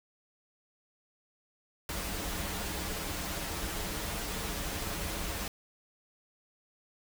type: noise with comb filter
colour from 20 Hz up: pink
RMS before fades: -36 dBFS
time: 1.89-5.48 s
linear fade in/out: 2 ms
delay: 8 ms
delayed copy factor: -0.65
effects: none